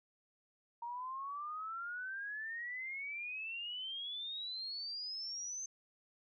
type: exponential sweep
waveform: sine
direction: up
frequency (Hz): 932.3 to 6300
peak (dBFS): -40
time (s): 0.82-5.66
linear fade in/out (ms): 5
effects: none